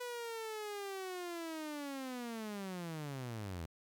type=linear sweep; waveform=sawtooth; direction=down; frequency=494.5 to 77.7 Hz; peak=-37 dBFS; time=0-3.66 s; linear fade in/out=10 ms; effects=12-bit